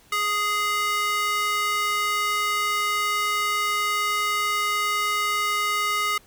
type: tone with high-pass filter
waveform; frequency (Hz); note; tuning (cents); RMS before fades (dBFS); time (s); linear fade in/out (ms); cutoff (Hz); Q
square; 415.3; G#4; 0; -24; 0.12-6.18; 5; 1500; 2.5
effects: pink hiss -55 dBFS RMS until 6.26 s